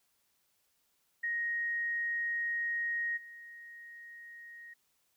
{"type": "tone with level steps", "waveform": "sine", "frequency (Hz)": 1874, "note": "A#6", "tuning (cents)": 9, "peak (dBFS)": [-31, -47], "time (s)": [1.23, 4.74], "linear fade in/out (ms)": 10, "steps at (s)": 3.16, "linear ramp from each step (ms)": 20, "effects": ["white hiss -75 dBFS RMS until 5.16 s"]}